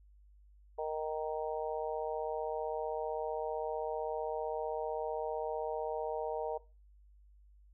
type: harmonic tone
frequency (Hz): 155.56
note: D#3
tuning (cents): 0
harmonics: 3 / 4 / 5 / 6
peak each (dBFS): -37 / -39 / -41 / -43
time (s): 0.78-6.58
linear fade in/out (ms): 10
effects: noise-tail reverb RT60 0.3 s tail -20 dB re dry + added 50 Hz sine -58 dBFS peak until 7.73 s